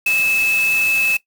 sine tone in noise, 2607 Hz, E7, 20 cents flat, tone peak -14 dBFS, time 0.06-1.17 s, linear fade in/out 5 ms, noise white, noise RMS -28 dBFS, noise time 0.06-1.17 s, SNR +11 dB, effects noise-tail reverb RT60 0.1 s tail -17 dB re dry

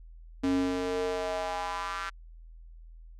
square tone with high-pass filter sweep, 90.8 Hz, F#2, 32 cents flat, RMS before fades -31 dBFS, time 0.43-2.1 s, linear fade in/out 10 ms, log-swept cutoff 240 to 1400 Hz, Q 3.6, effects added 41 Hz sine -46 dBFS peak until 3.19 s + low-pass 7000 Hz 12 dB/octave

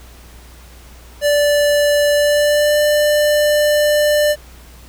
square tone with pitch glide, 584 to 594.6 Hz, D5 to D5, -10 to +21 cents, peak -12 dBFS, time 1.21-4.36 s, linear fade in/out 50 ms, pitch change +31 cents, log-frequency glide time 2.13-2.8 s, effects added 60 Hz sine -39 dBFS peak until 4.88 s + pink hiss -44 dBFS RMS until 4.88 s

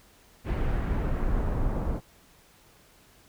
brown noise with low-pass filter sweep, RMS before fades -27 dBFS, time 0.44-2.01 s, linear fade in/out 50 ms, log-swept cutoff 2400 to 990 Hz, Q 0.97, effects pink hiss -58 dBFS RMS until 3.28 s

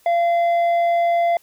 sine tone with tanh clipping, 686 Hz, F5, 31 cents flat, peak -16 dBFS, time 0.06-1.37 s, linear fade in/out 2 ms, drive 6 dB, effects white hiss -56 dBFS RMS until 1.42 s

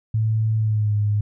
sine tone with pitch glide, 110.1 to 104.22 Hz, A2 to G#2, +2 to +7 cents, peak -17 dBFS, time 0.14-1.21 s, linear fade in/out 5 ms, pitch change -95 cents, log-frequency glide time 0.57-0.95 s, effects none

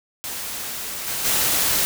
white noise with level steps, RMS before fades -30 / -26 / -20 dBFS, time 0.24-1.85 s, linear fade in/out 0 ms, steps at 1.06 / 1.24 s, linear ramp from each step 20 ms, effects none

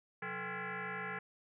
sine tone with frequency modulation, 179.8 Hz, F#3, 49 cents flat, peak -38 dBFS, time 0.22-1.19 s, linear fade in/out 5 ms, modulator 307 Hz, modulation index 6.6, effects none

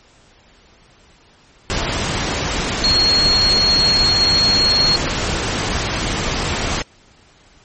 sine tone in noise, 4298 Hz, C8, 46 cents sharp, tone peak -12 dBFS, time 2.84-4.96 s, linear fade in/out 0 ms, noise pink, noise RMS -20 dBFS, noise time 1.7-6.82 s, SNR +5 dB, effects pink hiss -50 dBFS RMS until 7.64 s + MP3 32 kbps

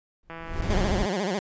brown noise with exponential growth, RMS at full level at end -25 dBFS, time 0.23-0.61 s, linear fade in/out 1 ms, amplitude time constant 81 ms
click train, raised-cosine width 0.5 ms, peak -24 dBFS, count 93, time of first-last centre 0.3-0.858 s, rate 165 Hz
brown noise, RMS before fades -26 dBFS, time 0.62-1.06 s, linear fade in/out 2 ms
15% pulse tone with vibrato, 193.8 Hz, G3, 20 cents flat, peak -19 dBFS, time 0.7-1.39 s, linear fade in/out 2 ms, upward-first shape sine, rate 14 Hz, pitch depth 160 cents each way
effects resampled to 16000 Hz

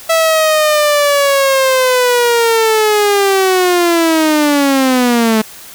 sawtooth linear sweep, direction down, 658 to 215.3 Hz, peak -5 dBFS, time 0.09-5.42 s, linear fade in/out 10 ms, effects white hiss -34 dBFS RMS until 5.74 s

